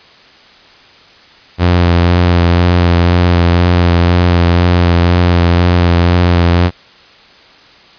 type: tone with vibrato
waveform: sawtooth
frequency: 87.31 Hz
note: F2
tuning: in tune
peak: -3 dBFS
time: 1.58-6.71 s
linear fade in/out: 50 ms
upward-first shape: sine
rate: 2 Hz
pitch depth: 24 cents each way
effects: white hiss -41 dBFS RMS until 7.98 s + resampled to 11025 Hz